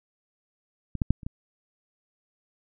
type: clicks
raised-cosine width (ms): 5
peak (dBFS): -19 / -11 / -7 / -30 / -20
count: 5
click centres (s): 0.953 / 1.018 / 1.106 / 1.232 / 1.265
effects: none